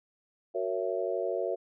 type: chord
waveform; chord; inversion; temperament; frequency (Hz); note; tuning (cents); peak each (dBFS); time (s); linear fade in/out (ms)
sine; F# dominant seventh; none; just; 370 / 462.5 / 555 / 666; F#4 / A#4 / C#5 / E5; 0 / -14 / +2 / +18; -34; 0.54-1.56; 20
effects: none